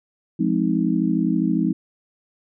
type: chord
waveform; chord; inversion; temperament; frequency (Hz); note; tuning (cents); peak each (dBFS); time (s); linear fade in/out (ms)
sine; F minor seventh; none; just; 174.61 / 209.5 / 261.9 / 314.3; F3 / Ab3 / C4 / Eb4; 0 / +15 / +2 / +18; -23; 0.39-1.73; 10
effects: none